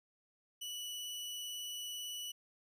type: tone with vibrato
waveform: sawtooth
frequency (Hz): 2955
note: F#7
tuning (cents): -3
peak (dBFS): -38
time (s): 0.61-2.32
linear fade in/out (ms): 10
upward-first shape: triangle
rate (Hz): 18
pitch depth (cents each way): 11
effects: none